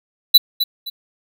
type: tone with echo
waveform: square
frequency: 3969 Hz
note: B7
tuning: 8 cents sharp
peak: -4 dBFS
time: 0.34-0.38 s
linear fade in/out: 10 ms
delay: 260 ms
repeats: 2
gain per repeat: -11 dB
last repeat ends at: 0.9 s
effects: none